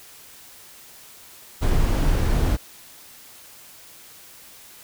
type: noise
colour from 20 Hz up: brown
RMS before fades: -19 dBFS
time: 1.61-2.57 s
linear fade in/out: 20 ms
effects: white hiss -46 dBFS RMS until 4.83 s